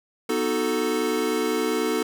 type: chord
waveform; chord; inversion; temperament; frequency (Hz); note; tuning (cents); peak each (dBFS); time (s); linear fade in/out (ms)
square; B dominant seventh; none; equal; 246.9 / 311.1 / 370 / 440; B3 / D#4 / F#4 / A4; 0 / 0 / 0 / 0; -30 / -29 / -30 / -26; 0.29-2.03; 5
effects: none